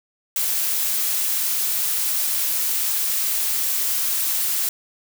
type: noise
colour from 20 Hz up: blue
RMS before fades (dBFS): -22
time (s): 0.36-4.69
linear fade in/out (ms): 2
effects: none